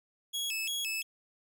sawtooth tone with vibrato, 2946 Hz, F#7, 8 cents flat, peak -29 dBFS, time 0.33-1.03 s, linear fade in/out 20 ms, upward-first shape square, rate 2.9 Hz, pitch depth 210 cents each way, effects none

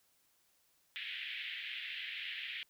white band-pass noise, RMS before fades -43 dBFS, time 0.96-2.63 s, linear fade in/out 0 ms, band 1800 to 3400 Hz, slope 48 dB/octave, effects white hiss -73 dBFS RMS until 2.69 s

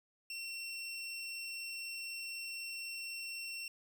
25% pulse tone, 2716 Hz, F7, 49 cents flat, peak -37 dBFS, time 0.3-3.68 s, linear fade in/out 2 ms, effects none

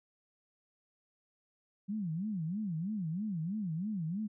sine tone with vibrato, 185 Hz, F#3, in tune, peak -33 dBFS, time 1.88-4.28 s, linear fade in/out 20 ms, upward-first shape sine, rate 3.1 Hz, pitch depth 290 cents each way, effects none

